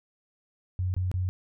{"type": "tone bursts", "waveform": "sine", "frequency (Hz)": 91.8, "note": "F#2", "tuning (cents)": -13, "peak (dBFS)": -25, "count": 3, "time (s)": [0.79, 1.29], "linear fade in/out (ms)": 0, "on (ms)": 150, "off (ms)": 25, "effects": []}